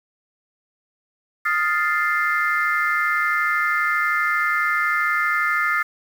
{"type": "chord", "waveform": "sine", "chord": "F dominant seventh", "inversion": "third", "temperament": "equal", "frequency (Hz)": [1244.5, 1396.9, 1760, 2093], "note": ["Eb6", "F6", "A6", "C7"], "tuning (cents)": [0, 0, 0, 0], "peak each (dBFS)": -23, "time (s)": [1.45, 5.83], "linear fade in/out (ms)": 10, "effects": ["tanh soft clip ceiling -9 dBFS", "7-bit"]}